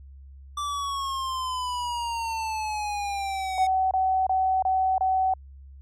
square exponential sweep, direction down, 1172 to 740 Hz, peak -28 dBFS, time 0.57-3.67 s, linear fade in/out 5 ms
sine tone bursts, 756 Hz, F#5, 37 cents sharp, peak -20 dBFS, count 5, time 3.58-5.338 s, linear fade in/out 2 ms, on 330 ms, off 27 ms
effects added 68 Hz sine -43 dBFS peak until 5.81 s + low-pass 9000 Hz 12 dB/octave

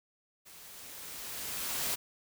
white noise with level ramp, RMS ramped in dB -53 to -32 dBFS, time 0.45-1.96 s, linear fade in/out 20 ms, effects none

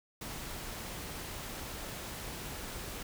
pink noise, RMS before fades -42 dBFS, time 0.21-3.03 s, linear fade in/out 5 ms, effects none

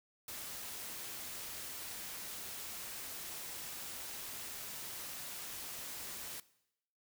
white noise, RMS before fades -45 dBFS, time 0.28-6.4 s, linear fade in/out 2 ms, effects noise-tail reverb RT60 0.8 s tail -19 dB re dry

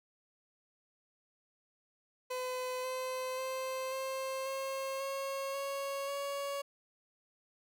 30% pulse tone with pitch steps, 507 / 514.4 / 521.9 / 529.4 / 537.1 / 545 / 552.9 / 560.9 Hz, B4 / C5 / C5 / C5 / C5 / C#5 / C#5 / C#5, +45 / -30 / -4 / +20 / +45 / -29 / -5 / +20 cents, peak -33 dBFS, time 2.3-6.62 s, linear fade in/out 10 ms, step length 540 ms, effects none

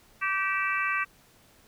harmonic tone with a mistuned harmonic, 387.4 Hz, G4, 20 cents flat, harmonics 3 / 4 / 5 / 6 / 7, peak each -30 / -31 / -32 / -33 / -33 dBFS, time 0.21-1.05 s, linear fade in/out 20 ms, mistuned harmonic 7, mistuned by -39 cents, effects pink hiss -59 dBFS RMS until 1.67 s

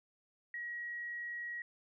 sine tone, 1905 Hz, A#6, 37 cents sharp, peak -39 dBFS, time 0.54-1.62 s, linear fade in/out 2 ms, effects none

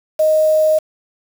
sine tone with quantisation, 623 Hz, D#5, 2 cents sharp, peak -10 dBFS, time 0.19-0.79 s, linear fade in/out 10 ms, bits 5, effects none

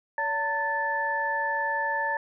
sine tone cluster, 569 / 903 / 1749 Hz, C#5 / A5 / A6, +45 / +45 / -11 cents, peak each -34 / -28 / -28 dBFS, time 0.18-2.17 s, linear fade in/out 2 ms, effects none

